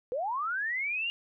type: linear sweep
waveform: sine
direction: up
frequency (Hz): 465.6 to 2852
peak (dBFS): -29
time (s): 0.12-1.1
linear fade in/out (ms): 0
effects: none